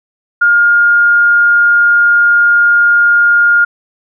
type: tone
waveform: sine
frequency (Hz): 1416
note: F6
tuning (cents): +23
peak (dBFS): -5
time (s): 0.41-3.65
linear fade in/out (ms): 10
effects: none